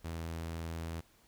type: tone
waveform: sawtooth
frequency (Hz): 82.4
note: E2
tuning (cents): 0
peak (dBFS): -34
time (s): 0.04-1.01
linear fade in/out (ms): 10
effects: pink hiss -66 dBFS RMS until 1.27 s